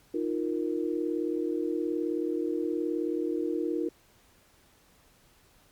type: chord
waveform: sine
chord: Eb suspended second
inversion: none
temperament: just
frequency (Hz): 311.1 / 350 / 466.7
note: Eb4 / F4 / Bb4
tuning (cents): 0 / +4 / +2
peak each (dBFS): -31 / -31 / -34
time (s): 0.14-3.89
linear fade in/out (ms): 5
effects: pink hiss -62 dBFS RMS until 5.71 s + Opus 48 kbps